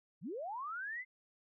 sine linear sweep, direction up, 123.47 to 2093 Hz, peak -39 dBFS, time 0.21-1.05 s, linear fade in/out 50 ms, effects none

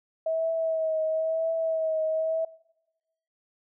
sine tone with vibrato, 643 Hz, E5, 43 cents flat, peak -24 dBFS, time 0.26-2.45 s, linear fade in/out 5 ms, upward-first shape triangle, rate 0.99 Hz, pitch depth 34 cents each way, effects noise-tail reverb RT60 1.0 s tail -23 dB re dry

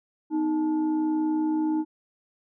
sine tone with frequency modulation, 311.1 Hz, D#4, in tune, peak -22 dBFS, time 0.3-1.85 s, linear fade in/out 50 ms, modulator 561 Hz, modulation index 0.42, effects none

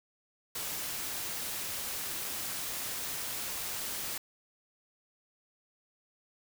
white noise, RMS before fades -37 dBFS, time 0.55-4.18 s, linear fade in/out 5 ms, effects none

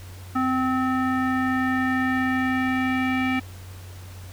square tone with low-pass filter sweep, 258.7 Hz, C4, 19 cents flat, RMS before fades -23 dBFS, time 0.35-3.4 s, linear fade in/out 10 ms, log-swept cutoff 1400 to 2300 Hz, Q 4.2, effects added 92 Hz sine -38 dBFS peak until 4.32 s + pink hiss -47 dBFS RMS until 4.32 s

